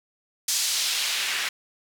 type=noise with band-pass filter sweep; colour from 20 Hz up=white; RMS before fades=-26 dBFS; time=0.48-1.49 s; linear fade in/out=5 ms; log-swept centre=6000 to 2100 Hz; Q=1.2; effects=none